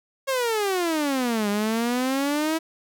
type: exponential two-way sweep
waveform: sawtooth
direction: down then up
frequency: 550 to 201.8 to 327.1 Hz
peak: -18 dBFS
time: 0.27-2.59 s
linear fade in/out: 20 ms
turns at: 1.49 s
effects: none